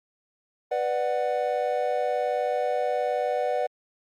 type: chord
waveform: triangle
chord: B minor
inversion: none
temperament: just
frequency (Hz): 493.9 / 592.7 / 740.8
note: B4 / D5 / F#5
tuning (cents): 0 / +16 / +2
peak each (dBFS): -26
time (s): 0.71-3.67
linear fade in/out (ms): 10
effects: Opus 48 kbps